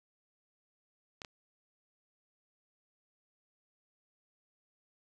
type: clicks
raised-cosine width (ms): 0.2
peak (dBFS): -26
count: 2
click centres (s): 1.218 / 1.248
effects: none